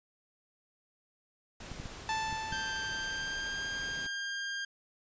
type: noise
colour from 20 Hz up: pink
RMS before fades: -46 dBFS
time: 1.6-4.07 s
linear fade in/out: 5 ms
type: clicks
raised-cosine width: 5 ms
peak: -29 dBFS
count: 5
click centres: 1.717 / 1.8 / 1.857 / 2.327 / 2.526 s
type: tone with exponential decay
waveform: sawtooth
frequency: 880 Hz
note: A5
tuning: in tune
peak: -26 dBFS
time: 2.09-4.3 s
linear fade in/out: 1 ms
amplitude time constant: 480 ms
type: tone with pitch glide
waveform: sawtooth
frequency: 1572 to 1604.1 Hz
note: G6 to G6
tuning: +4 to +39 cents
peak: -31 dBFS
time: 2.52-4.65 s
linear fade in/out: 5 ms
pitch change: +35 cents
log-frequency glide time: 2.94-3.6 s
effects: resampled to 16000 Hz